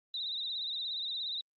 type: tone with vibrato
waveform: sine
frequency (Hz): 3810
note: A#7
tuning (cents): +37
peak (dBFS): -34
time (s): 0.14-1.41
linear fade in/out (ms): 2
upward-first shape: sine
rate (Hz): 17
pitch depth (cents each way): 83
effects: Opus 24 kbps